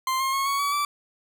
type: tone with pitch steps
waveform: 40% pulse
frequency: 1046.5 / 1068.5 / 1090.9 / 1113.9 / 1137.3 / 1161.2 Hz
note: C6 / C6 / C#6 / C#6 / C#6 / D6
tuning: 0 / +36 / -28 / +8 / +44 / -20 cents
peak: -22 dBFS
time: 0.07-0.85 s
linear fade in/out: 2 ms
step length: 130 ms
effects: none